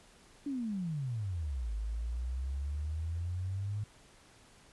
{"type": "exponential two-way sweep", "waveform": "sine", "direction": "down then up", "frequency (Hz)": [293.7, 51.91, 106.2], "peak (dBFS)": -33, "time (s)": [0.46, 3.84], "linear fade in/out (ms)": 5, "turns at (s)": 1.74, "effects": ["pink hiss -60 dBFS RMS until 4.72 s", "resampled to 24000 Hz"]}